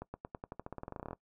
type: accelerating click train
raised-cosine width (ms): 1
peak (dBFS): -27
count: 20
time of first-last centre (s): 0.02-1.131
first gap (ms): 120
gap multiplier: 0.91
effects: noise-tail reverb RT60 0.1 s tail -20 dB re dry